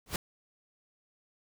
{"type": "noise with exponential growth", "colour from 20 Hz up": "pink", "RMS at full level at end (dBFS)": -26, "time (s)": [0.06, 0.16], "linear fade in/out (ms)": 2, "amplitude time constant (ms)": 21, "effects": []}